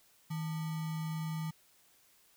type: tone with sample-and-hold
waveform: sine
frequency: 159.1 Hz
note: D#3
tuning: 39 cents sharp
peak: -34 dBFS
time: 0.3-1.51 s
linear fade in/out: 10 ms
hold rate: 1050 Hz
effects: white hiss -66 dBFS RMS until 2.36 s